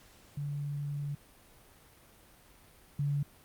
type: tone pair in turn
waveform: sine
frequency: 144.2 / 143.29 Hz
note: D3 / D3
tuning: -31 / -42 cents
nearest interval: unison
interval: 11 cents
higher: first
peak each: -33 / -28 dBFS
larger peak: second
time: 0.37-1.15 / 2.99-3.23 s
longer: first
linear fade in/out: 5 ms
effects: pink hiss -59 dBFS RMS until 3.44 s + Opus 48 kbps